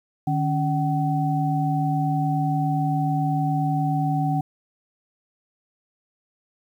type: tone cluster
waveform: sine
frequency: 151.6 / 278.7 / 758 Hz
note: D#3 / C#4 / F#5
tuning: -45 / +9 / +42 cents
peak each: -22 / -27 / -25 dBFS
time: 0.27-4.41 s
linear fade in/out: 5 ms
effects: 9-bit